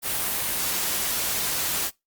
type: noise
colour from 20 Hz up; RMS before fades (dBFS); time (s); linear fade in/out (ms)
white; -26; 0.02-1.91; 50
effects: noise-tail reverb RT60 0.2 s tail -23 dB re dry + Opus 32 kbps